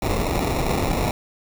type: noise with sample-and-hold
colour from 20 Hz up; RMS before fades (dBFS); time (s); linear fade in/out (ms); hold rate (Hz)
pink; -22; 0.02-1.11; 0; 1575
effects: none